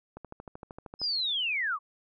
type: click train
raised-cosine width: 1 ms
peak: -28 dBFS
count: 12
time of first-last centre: 0.17-1.016 s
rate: 13 Hz
type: linear sweep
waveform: sine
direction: down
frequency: 5180 to 1066 Hz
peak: -27 dBFS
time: 0.99-1.79 s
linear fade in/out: 50 ms
effects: none